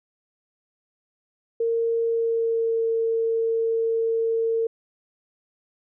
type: tone with pitch glide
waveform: sine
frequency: 460 to 454.2 Hz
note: A#4 to A#4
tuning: -23 to -45 cents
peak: -20 dBFS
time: 1.6-4.67 s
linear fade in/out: 5 ms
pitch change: -22 cents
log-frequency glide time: 2.03-2.86 s
effects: none